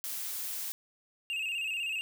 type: noise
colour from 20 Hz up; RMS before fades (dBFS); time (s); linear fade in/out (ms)
blue; -37; 0.04-0.72; 0
type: tone with vibrato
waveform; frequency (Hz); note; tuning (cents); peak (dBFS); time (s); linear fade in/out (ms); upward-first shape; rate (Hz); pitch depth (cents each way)
triangle; 2681; E7; +29; -30; 1.3-2.01; 0; square; 16; 69
effects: none